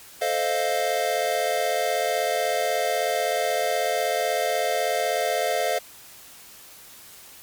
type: chord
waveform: square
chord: F dominant seventh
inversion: first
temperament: equal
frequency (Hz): 440 / 523.3 / 622.3 / 698.5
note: A4 / C5 / Eb5 / F5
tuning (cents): 0 / 0 / 0 / 0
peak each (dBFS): -31 / -29 / -28 / -26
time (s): 0.21-5.79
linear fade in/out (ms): 10
effects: white hiss -46 dBFS RMS until 7.42 s + MP3 96 kbps